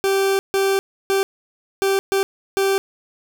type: tone bursts at uneven times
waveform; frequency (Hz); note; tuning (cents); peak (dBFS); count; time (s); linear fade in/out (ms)
40% pulse; 390; G4; -9; -15; 6; 0.04-0.39 / 0.54-0.79 / 1.1-1.23 / 1.82-1.99 / 2.12-2.23 / 2.57-2.78; 0
effects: none